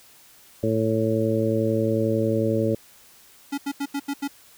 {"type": "harmonic tone", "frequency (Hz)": 111.1, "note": "A2", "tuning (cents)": 17, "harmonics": [1, 2, 3, 4, 5], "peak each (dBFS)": [-26, -26, -26, -26, -26], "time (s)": [0.63, 2.75], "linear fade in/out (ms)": 5}
{"type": "tone bursts", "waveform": "square", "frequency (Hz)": 281.4, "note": "C#4", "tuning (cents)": 26, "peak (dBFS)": -25, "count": 6, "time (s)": [3.52, 4.279], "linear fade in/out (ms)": 10, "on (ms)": 59, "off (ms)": 81}
{"effects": ["white hiss -52 dBFS RMS until 4.57 s"]}